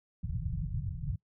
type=low-pass noise; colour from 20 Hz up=white; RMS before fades=-35 dBFS; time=0.23-1.16 s; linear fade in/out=5 ms; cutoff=170 Hz; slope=96 dB/octave; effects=noise-tail reverb RT60 0.1 s tail -21 dB re dry